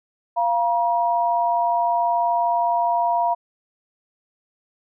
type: tone pair together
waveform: sine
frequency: 693 / 953.9 Hz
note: F5 / A#5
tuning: -14 / +40 cents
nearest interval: tritone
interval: 554 cents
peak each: -20 dBFS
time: 0.36-3.35 s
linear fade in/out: 20 ms
effects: none